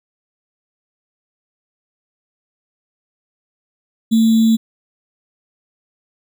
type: tone with sample-and-hold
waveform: sine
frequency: 224.3 Hz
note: A3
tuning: 34 cents sharp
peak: -9 dBFS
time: 4.11-4.57 s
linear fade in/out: 20 ms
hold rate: 3675 Hz
effects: none